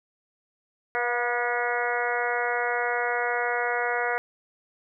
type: harmonic tone with a mistuned harmonic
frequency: 241.8 Hz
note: B3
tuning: 36 cents flat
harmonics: 2 / 3 / 4 / 5 / 6 / 7 / 8 / 9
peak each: -30 / -30 / -34 / -36 / -30 / -35 / -32 / -35 dBFS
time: 0.95-4.18 s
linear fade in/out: 0 ms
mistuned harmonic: 3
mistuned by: -19 cents
effects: none